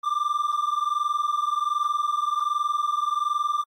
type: tone pair together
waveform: triangle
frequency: 1178.7 / 1200 Hz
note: D6 / D6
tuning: +6 / +37 cents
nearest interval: unison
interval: 31 cents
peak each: -23 / -24 dBFS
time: 0.03-3.64 s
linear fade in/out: 20 ms
effects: AAC 48 kbps